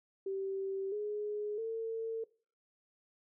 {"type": "tone with pitch steps", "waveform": "sine", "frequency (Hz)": [387.8, 418, 450.6], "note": ["G4", "G#4", "A4"], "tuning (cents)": [-19, 11, 41], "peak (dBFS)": -34, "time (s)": [0.26, 2.24], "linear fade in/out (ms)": 5, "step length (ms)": 660, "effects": ["noise-tail reverb RT60 0.4 s tail -20 dB re dry"]}